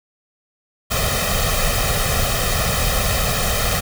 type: noise with comb filter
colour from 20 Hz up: pink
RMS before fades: -19 dBFS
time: 0.9-3.81 s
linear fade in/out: 20 ms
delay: 1.6 ms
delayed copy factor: +0.85
effects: none